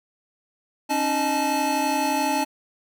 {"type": "tone cluster", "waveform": "square", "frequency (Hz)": [273.7, 305.5, 618, 864], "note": ["C#4", "D#4", "D#5", "A5"], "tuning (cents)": [-22, -32, -12, -32], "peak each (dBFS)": [-28, -30, -31, -24], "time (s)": [0.89, 2.45], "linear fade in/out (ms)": 20, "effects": []}